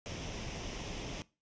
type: noise with comb filter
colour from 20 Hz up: pink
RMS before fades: -41 dBFS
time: 0.06-1.22 s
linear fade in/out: 0 ms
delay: 0.35 ms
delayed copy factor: +0.5
effects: noise-tail reverb RT60 0.3 s tail -21 dB re dry + resampled to 16000 Hz